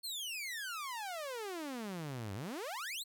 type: exponential two-way sweep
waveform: sawtooth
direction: down then up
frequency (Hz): 4396 to 93.8 to 4396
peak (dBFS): -36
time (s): 0.03-3.04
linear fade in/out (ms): 20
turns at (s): 2.34
effects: none